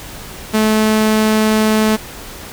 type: tone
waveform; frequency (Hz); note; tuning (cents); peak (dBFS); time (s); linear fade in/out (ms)
sawtooth; 216.8; A3; -25; -7; 0.53-1.97; 20
effects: pink hiss -32 dBFS RMS until 2.52 s